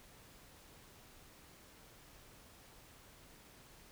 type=silence; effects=pink hiss -60 dBFS RMS until 3.91 s